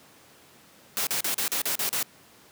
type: noise bursts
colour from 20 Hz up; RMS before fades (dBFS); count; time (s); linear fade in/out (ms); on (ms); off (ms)
white; -27; 8; 0.97-2.028; 0; 99; 38
effects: pink hiss -54 dBFS RMS until 2.51 s + high-pass 150 Hz 12 dB/octave